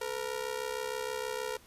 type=ring-modulated tone; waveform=sawtooth; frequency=467.9 Hz; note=A#4; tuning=6 cents sharp; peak=-27 dBFS; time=0.01-1.57 s; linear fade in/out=5 ms; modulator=33.2 Hz; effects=pink hiss -58 dBFS RMS until 1.66 s + resampled to 32000 Hz